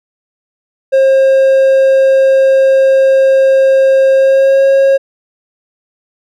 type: tone with pitch glide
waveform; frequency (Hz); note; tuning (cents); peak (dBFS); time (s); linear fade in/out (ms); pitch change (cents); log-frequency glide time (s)
triangle; 535 to 543.4; C5 to C#5; +38 to -35; -3; 0.92-4.98; 20; +27; 4.15-4.64
effects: none